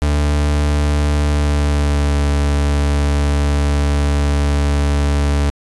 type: tone with pitch glide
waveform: 40% pulse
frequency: 73.42 to 71.99 Hz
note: D2 to D2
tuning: 0 to -34 cents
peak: -12 dBFS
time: 0.02-5.5 s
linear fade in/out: 0 ms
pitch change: -34 cents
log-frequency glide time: 1.29-2.18 s
effects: resampled to 24000 Hz